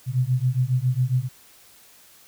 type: beating tone pair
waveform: sine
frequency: 123.47 / 130.77 Hz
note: B2 / C3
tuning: 0 / -1 cents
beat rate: 7.3 Hz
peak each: -22 dBFS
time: 0.06-1.29 s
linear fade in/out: 50 ms
effects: white hiss -52 dBFS RMS until 2.27 s